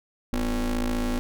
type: ring-modulated tone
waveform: 40% pulse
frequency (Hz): 110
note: A2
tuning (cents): 0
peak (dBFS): -20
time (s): 0.33-1.19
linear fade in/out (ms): 0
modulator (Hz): 137
effects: none